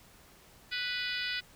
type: harmonic tone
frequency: 493.9 Hz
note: B4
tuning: in tune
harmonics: 3 / 4 / 5 / 6 / 7 / 8 / 9 / 10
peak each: -38 / -39 / -40 / -41 / -41 / -42 / -43 / -43 dBFS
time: 0.71-1.41 s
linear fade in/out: 20 ms
effects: pink hiss -58 dBFS RMS until 1.55 s